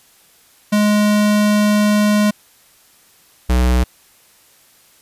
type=tone pair in turn; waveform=square; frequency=208.9 / 62.11 Hz; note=G#3 / B1; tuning=+10 / +10 cents; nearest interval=octave + major sixth; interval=2100 cents; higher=first; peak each=-12 dBFS; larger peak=neither; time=0.72-2.31 / 3.49-3.84 s; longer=first; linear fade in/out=10 ms; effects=white hiss -51 dBFS RMS until 5.01 s + resampled to 32000 Hz